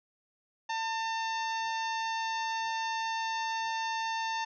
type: harmonic tone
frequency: 899 Hz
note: A5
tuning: 37 cents sharp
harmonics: 1 / 2 / 3 / 4 / 5 / 6 / 7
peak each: -32 / -38 / -42 / -44 / -46 / -48 / -49 dBFS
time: 0.69-4.45 s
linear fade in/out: 10 ms
effects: none